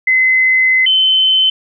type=tone pair in turn; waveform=sine; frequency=2044 / 3063 Hz; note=C7 / G7; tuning=-41 / -41 cents; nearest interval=perfect fifth; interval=700 cents; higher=second; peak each=-8 dBFS; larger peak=neither; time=0.07-0.86 / 0.86-1.5 s; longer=first; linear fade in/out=5 ms; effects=none